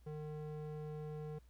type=tone with band-pass filter; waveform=square; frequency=151.9 Hz; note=D#3; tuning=41 cents flat; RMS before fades=-45 dBFS; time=0.06-1.39 s; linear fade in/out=10 ms; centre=330 Hz; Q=1.7; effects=added 60 Hz sine -60 dBFS peak until 1.49 s + pink hiss -75 dBFS RMS until 1.49 s